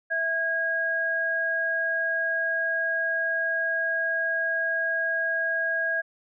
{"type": "tone pair together", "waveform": "sine", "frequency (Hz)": [656, 1636.9], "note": ["E5", "G#6"], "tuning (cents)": [-9, -26], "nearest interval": "octave + major third", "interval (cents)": 1583, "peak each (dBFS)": [-31, -24], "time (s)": [0.1, 6.02], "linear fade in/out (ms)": 20, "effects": []}